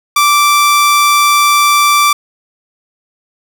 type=tone; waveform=sawtooth; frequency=1170 Hz; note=D6; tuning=7 cents flat; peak=-3 dBFS; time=0.16-2.13 s; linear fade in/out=5 ms; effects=none